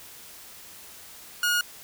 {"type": "tone", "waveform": "sawtooth", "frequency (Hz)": 1438, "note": "F#6", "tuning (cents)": -50, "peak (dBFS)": -18, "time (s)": [1.43, 1.61], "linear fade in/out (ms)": 2, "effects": ["white hiss -46 dBFS RMS until 1.83 s"]}